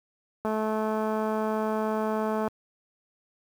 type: click train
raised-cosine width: 1 ms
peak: -16 dBFS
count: 441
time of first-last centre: 0.45-2.478 s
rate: 217 Hz
effects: high-pass 60 Hz 12 dB/octave + 8-bit